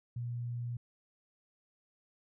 sine tone, 120 Hz, B2, 49 cents flat, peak -35 dBFS, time 0.16-0.77 s, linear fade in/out 5 ms, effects none

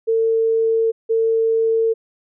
sine tone pair in turn, 450.6 / 450.6 Hz, A4 / A4, +41 / +41 cents, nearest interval unison, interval 0 cents, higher neither, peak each -14 dBFS, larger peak neither, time 0.07-0.92 / 1.09-1.94 s, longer neither, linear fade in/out 20 ms, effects none

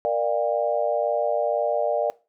sine tone cluster, 467.6 / 595 / 697 / 803 Hz, A#4 / D5 / F5 / G5, +5 / +22 / -4 / +41 cents, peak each -27 / -23 / -27 / -31 dBFS, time 0.05-2.1 s, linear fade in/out 0 ms, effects noise-tail reverb RT60 0.3 s tail -21 dB re dry

